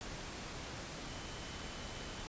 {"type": "tone in noise", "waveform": "sine", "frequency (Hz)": 3031, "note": "F#7", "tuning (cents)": 41, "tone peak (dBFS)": -56, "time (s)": [1.08, 2.23], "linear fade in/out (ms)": 0, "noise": "pink", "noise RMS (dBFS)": -45, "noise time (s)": [0.01, 2.27], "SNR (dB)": -14, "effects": ["resampled to 16000 Hz"]}